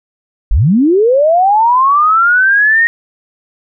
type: linear sweep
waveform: sine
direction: up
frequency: 31.09 to 1875 Hz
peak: -6 dBFS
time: 0.51-2.87 s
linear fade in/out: 0 ms
effects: none